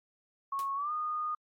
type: tone with pitch glide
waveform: sine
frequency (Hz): 1100 to 1227.6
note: C#6 to D#6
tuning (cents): -14 to -24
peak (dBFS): -31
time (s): 0.52-1.35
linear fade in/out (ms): 5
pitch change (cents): +190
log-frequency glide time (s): 0.75-0.92
type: noise with exponential decay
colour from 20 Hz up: white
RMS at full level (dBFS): -43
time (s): 0.59-0.71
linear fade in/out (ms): 0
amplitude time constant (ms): 26
effects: AAC 64 kbps